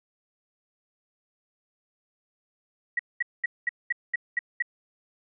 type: tone bursts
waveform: sine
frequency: 1920 Hz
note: B6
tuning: 49 cents flat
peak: -22 dBFS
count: 8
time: 2.97-4.624 s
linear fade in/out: 5 ms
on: 23 ms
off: 210 ms
effects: none